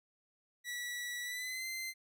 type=tone with pitch glide; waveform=sawtooth; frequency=1946 to 2074 Hz; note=B6 to C7; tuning=-26 to -16 cents; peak=-35 dBFS; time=0.64-1.94 s; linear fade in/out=50 ms; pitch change=+110 cents; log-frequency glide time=1.23-1.65 s; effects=none